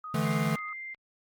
sine tone with vibrato, 1247 Hz, D#6, 3 cents sharp, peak -37 dBFS, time 0.04-0.73 s, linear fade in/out 2 ms, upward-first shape sine, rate 11 Hz, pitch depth 12 cents each way
square chord, D suspended second, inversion none, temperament equal with one note detuned, 146.83 / 164.81 / 216.3 Hz, D3 / E3 / A3, 0 / 0 / -29 cents, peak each -31 dBFS, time 0.14-0.56 s, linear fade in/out 5 ms
sine tone, 2093 Hz, C7, in tune, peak -37 dBFS, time 0.24-0.95 s, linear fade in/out 20 ms
clicks, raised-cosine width 0.3 ms, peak -48 / -40 / -41 / -38 / -45 / -40 dBFS, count 6, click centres 0.31 / 0.365 / 0.423 / 0.587 / 0.686 / 0.946 s
effects Opus 32 kbps

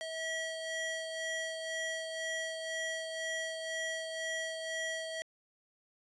30% pulse ring-modulated tone, 1290 Hz, E6, 38 cents flat, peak -30 dBFS, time 0.01-5.22 s, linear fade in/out 0 ms, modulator 644 Hz, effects resampled to 22050 Hz

